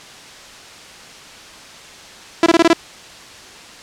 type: tone bursts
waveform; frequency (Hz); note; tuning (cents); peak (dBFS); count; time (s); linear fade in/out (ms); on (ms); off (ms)
sawtooth; 333.9; E4; +22; -4; 6; 2.43-2.732; 2; 32; 22
effects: white hiss -38 dBFS RMS until 3.82 s + low-pass 6000 Hz 12 dB/octave